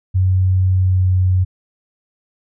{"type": "tone with pitch glide", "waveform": "sine", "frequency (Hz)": [93.2, 92.29], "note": ["F#2", "F#2"], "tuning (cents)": [13, -4], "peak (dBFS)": -11, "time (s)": [0.14, 1.45], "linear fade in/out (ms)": 20, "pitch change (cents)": -17, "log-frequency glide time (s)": [0.72, 1.12], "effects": []}